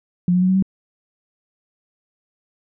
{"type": "tone with pitch steps", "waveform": "sine", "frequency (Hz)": [177.4, 180.92, 184.51, 188.17, 191.9], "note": ["F3", "F#3", "F#3", "F#3", "G3"], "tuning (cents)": [27, -39, -5, 29, -37], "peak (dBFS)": -13, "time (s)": [0.28, 0.625], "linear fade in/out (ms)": 2, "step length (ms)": 69, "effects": []}